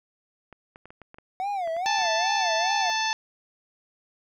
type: clicks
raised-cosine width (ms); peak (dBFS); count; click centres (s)
0.5; -30; 12; 0.527 / 0.759 / 0.856 / 0.905 / 1.017 / 1.144 / 1.185 / 1.675 / 1.766 / 1.986 / 2.018 / 2.053
type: tone with vibrato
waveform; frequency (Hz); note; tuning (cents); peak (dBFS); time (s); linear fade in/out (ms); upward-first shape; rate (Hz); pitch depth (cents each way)
triangle; 730; F#5; -24; -24; 1.4-2.9; 0; sine; 2.4; 200
type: harmonic tone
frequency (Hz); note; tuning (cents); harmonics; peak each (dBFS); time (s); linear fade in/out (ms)
880; A5; 0; 1 / 2 / 3 / 4 / 5 / 6 / 7; -27 / -30 / -32 / -33 / -34 / -35 / -35; 1.86-3.13; 0
effects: none